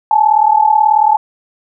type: tone pair together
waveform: sine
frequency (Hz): 841.6 / 880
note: G#5 / A5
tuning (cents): +23 / 0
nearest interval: minor second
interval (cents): 77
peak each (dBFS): -10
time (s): 0.11-1.17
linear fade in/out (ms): 2
effects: none